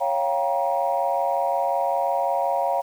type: chord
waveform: sine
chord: G half-diminished seventh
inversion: second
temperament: equal with one note detuned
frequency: 554.4 / 698.5 / 784 / 946.4 Hz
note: Db5 / F5 / G5 / Bb5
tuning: 0 / 0 / 0 / +26 cents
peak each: -25 / -24 / -26 / -26 dBFS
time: 0-2.82 s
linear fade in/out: 20 ms
effects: tanh soft clip ceiling -11 dBFS + 8-bit